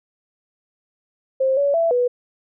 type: tone with pitch steps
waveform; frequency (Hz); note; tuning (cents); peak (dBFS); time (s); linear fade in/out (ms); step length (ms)
sine; 529 / 566 / 666 / 491.1; C5 / C#5 / E5 / B4; +19 / +36 / +18 / -10; -15; 1.4-2.08; 10; 170
effects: none